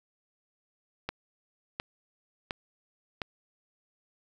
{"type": "click train", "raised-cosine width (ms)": 0.3, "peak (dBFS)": -16, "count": 4, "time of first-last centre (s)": [1.09, 3.218], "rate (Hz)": 1.41, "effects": ["9-bit"]}